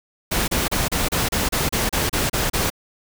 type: noise bursts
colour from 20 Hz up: pink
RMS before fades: -21 dBFS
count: 12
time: 0.31-2.702 s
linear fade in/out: 10 ms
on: 170 ms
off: 32 ms
effects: none